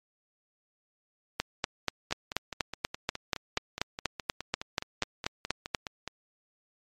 two click trains, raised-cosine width 0.2 ms, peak -18 / -9 dBFS, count 20 / 19, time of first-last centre 2.11-6.077 / 1.4-5.748 s, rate 4.79 / 4.14 Hz, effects MP3 64 kbps

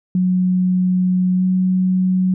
sine tone with pitch glide, 183.1 to 185.12 Hz, F#3 to F#3, -18 to +1 cents, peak -13 dBFS, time 0.15-2.34 s, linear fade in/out 2 ms, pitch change +19 cents, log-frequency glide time 1.36-1.43 s, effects none

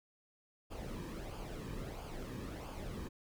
brown noise with flanger, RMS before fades -44 dBFS, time 0.7-3.09 s, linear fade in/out 20 ms, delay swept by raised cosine 0.51 to 1.46 ms, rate 1.5 Hz, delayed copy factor -0.6, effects none

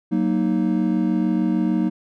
triangle chord, D# minor, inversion first, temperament just, 186.68 / 233.3 / 311.1 Hz, F#3 / A#3 / D#4, +16 / +2 / 0 cents, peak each -20 dBFS, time 0.11-1.9 s, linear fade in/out 20 ms, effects none

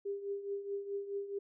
sine tone with tremolo, 400.2 Hz, G4, 36 cents sharp, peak -33 dBFS, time 0.05-1.39 s, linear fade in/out 10 ms, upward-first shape triangle, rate 4.7 Hz, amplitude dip 75%, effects none

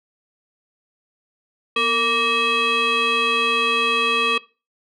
sine tone with frequency modulation, 1864.7 Hz, A#6, in tune, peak -15 dBFS, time 1.76-4.38 s, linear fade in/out 5 ms, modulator 703 Hz, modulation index 2.1, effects noise-tail reverb RT60 0.3 s tail -20 dB re dry + tanh soft clip ceiling -14 dBFS

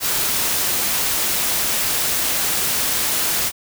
white noise, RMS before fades -20 dBFS, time 0-3.52 s, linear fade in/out 50 ms, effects none

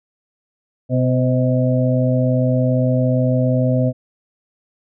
harmonic tone with a mistuned harmonic, 126.7 Hz, B2, 45 cents sharp, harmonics 1 / 2 / 4 / 5, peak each -16 / -19 / -22 / -23 dBFS, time 0.89-3.93 s, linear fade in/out 50 ms, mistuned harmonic 4, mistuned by +31 cents, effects none

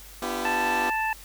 15% pulse chord, G dominant seventh, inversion first, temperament equal with one note detuned, 246.9 / 293.7 / 340.3 / 392 Hz, B3 / D4 / F4 / G4, 0 / 0 / -45 / 0 cents, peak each -26 / -32 / -26 / -27 dBFS, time 0.22-0.9 s, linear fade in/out 2 ms
harmonic tone, 880 Hz, A5, in tune, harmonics 1 / 2 / 3, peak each -26 / -29 / -31 dBFS, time 0.45-1.13 s, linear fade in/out 2 ms
effects added 48 Hz sine -47 dBFS peak until 1.24 s + white hiss -47 dBFS RMS until 1.24 s

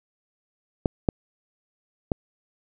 clicks, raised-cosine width 2 ms, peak -7 / -6 / -9 dBFS, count 3, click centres 0.858 / 1.088 / 2.118 s, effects none

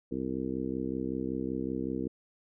harmonic tone, 65.3 Hz, C2, 3 cents flat, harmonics 1 / 2 / 3 / 4 / 5 / 6 / 7, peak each -46 / -45 / -38 / -35 / -36 / -41 / -40 dBFS, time 0.11-2.08 s, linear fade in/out 10 ms, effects none

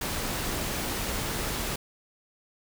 pink noise, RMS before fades -31 dBFS, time 0.01-1.76 s, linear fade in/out 5 ms, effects none

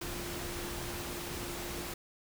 sine tone in noise, 349.2 Hz, F4, in tune, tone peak -44 dBFS, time 0.01-1.94 s, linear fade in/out 5 ms, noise pink, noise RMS -40 dBFS, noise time 0.01-1.94 s, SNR -7 dB, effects none

